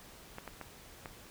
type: clicks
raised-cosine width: 0.5 ms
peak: -27 dBFS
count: 4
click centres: 0.384 / 0.477 / 0.613 / 1.058 s
effects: pink hiss -54 dBFS RMS until 1.3 s